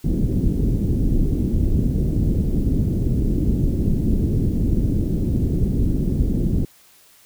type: low-pass noise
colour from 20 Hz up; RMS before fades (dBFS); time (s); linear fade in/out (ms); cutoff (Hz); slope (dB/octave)
pink; -19; 0.04-6.65; 5; 320; 24
effects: white hiss -52 dBFS RMS until 7.25 s